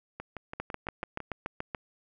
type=two click trains; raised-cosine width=0.5 ms; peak=-23 / -18 dBFS; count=7 / 9; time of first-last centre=0.2-1.203 / 0.6-1.748 s; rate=5.98 / 6.97 Hz; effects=none